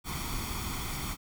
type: noise with comb filter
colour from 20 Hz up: pink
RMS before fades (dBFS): -35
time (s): 0.04-1.17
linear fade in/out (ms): 50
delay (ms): 0.89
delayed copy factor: +0.7
effects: none